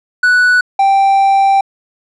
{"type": "tone pair in turn", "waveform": "triangle", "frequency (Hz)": [1480, 784], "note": ["F#6", "G5"], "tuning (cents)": [0, 0], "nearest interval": "major seventh", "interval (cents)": 1100, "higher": "first", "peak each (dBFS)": -5, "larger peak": "neither", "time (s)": [[0.23, 0.61], [0.79, 1.61]], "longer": "second", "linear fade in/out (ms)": 5, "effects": ["resampled to 24000 Hz"]}